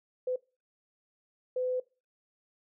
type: tone bursts at uneven times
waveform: sine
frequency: 506 Hz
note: B4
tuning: 42 cents sharp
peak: -28 dBFS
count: 2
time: 0.27-0.36 / 1.56-1.8 s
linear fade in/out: 5 ms
effects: noise-tail reverb RT60 0.3 s tail -21 dB re dry